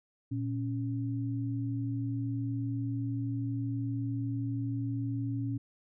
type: tone pair together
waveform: sine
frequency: 116.47 / 277.2 Hz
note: A#2 / C#4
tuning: -1 / 0 cents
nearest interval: octave + minor third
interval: 1501 cents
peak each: -32 / -35 dBFS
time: 0.31-5.58 s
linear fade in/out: 10 ms
effects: none